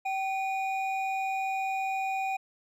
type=tone pair together; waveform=triangle; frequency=770.4 / 2446 Hz; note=G5 / D#7; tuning=-30 / -30 cents; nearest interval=octave + minor sixth; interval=2000 cents; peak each=-27 / -34 dBFS; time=0.05-2.37 s; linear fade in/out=10 ms; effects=none